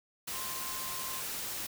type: tone in noise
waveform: sine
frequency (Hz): 1051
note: C6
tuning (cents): +7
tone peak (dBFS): -44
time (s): 0.33-1.21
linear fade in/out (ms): 10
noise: white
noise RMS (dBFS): -38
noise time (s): 0.27-1.67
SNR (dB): -9
effects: none